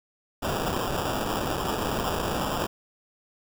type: noise with sample-and-hold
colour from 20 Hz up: white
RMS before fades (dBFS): -28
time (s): 0.42-2.67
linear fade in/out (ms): 10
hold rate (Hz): 2100
effects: none